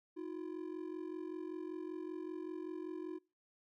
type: ring-modulated tone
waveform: triangle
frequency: 339.1 Hz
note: E4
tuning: 49 cents sharp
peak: -36 dBFS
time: 0.16-3.19 s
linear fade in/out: 20 ms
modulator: 22.6 Hz
effects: noise-tail reverb RT60 0.3 s tail -24 dB re dry